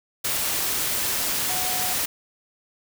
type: tone in noise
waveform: sine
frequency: 735 Hz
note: F#5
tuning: 12 cents flat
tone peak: -32 dBFS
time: 1.49-1.94 s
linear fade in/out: 10 ms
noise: white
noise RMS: -25 dBFS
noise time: 0.24-2.06 s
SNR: -10 dB
effects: none